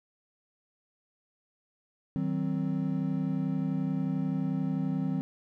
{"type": "chord", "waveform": "triangle", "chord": "C diminished", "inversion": "first", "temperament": "just", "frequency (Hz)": [156.98, 188.37, 261.6], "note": ["Eb3", "Gb3", "C4"], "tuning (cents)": [16, 31, 0], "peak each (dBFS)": -30, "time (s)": [2.16, 5.21], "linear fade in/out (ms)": 0, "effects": []}